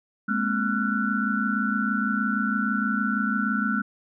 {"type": "tone cluster", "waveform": "sine", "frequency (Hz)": [208.9, 235.2, 266.3, 1363, 1480], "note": ["G#3", "A#3", "C4", "F6", "F#6"], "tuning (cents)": [10, 16, 31, -43, 0], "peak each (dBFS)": [-26, -30, -32, -29, -28], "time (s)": [0.28, 3.82], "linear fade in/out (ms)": 10, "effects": []}